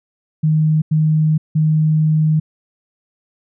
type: tone bursts at uneven times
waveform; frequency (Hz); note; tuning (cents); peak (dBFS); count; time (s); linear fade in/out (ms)
sine; 155.56; D#3; 0; -11; 3; 0.43-0.82 / 0.91-1.38 / 1.55-2.4; 10
effects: none